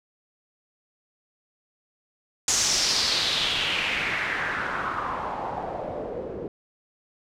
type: noise with low-pass filter sweep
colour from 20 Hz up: white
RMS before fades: -27 dBFS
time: 2.48-6.48 s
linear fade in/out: 2 ms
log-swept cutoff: 6900 to 410 Hz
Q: 3.4
effects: none